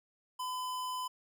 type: tone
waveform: square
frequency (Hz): 1010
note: B5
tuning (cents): +39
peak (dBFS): -36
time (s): 0.39-1.08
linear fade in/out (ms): 10
effects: none